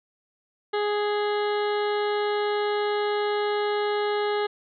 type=harmonic tone; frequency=415.4 Hz; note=G#4; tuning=in tune; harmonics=1 / 2 / 3 / 4 / 5 / 7 / 8 / 9 / 10; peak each=-24 / -30 / -34 / -36 / -38 / -41 / -42 / -43 / -44 dBFS; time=0.73-4.47 s; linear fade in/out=10 ms; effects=none